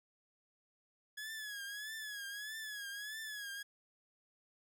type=tone with vibrato; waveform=sawtooth; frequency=1687 Hz; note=G#6; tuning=27 cents sharp; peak=-39 dBFS; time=1.17-3.63 s; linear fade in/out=10 ms; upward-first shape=triangle; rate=1.6 Hz; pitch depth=99 cents each way; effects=none